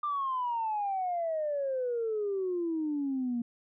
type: exponential sweep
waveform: sine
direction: down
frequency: 1200 to 233.1 Hz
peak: -28 dBFS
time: 0.03-3.42 s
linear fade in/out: 5 ms
effects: tanh soft clip ceiling -24 dBFS